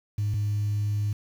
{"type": "tone pair in turn", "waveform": "sine", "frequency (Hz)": [103.83, 103.83], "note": ["G#2", "G#2"], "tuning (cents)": [0, 0], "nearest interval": "unison", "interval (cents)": 0, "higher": "neither", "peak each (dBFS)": -22, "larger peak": "neither", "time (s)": [[0.18, 0.34], [0.34, 1.13]], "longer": "second", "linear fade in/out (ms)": 5, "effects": ["tanh soft clip ceiling -21 dBFS", "8-bit"]}